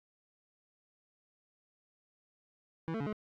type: tone with pitch steps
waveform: 25% pulse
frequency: 163.1 / 223.8 / 142.1 / 212.6 Hz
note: E3 / A3 / C#3 / G#3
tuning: -18 / +30 / +43 / +41 cents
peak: -30 dBFS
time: 2.88-3.128 s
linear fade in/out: 0 ms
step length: 62 ms
effects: low-pass 2000 Hz 12 dB/octave + AAC 64 kbps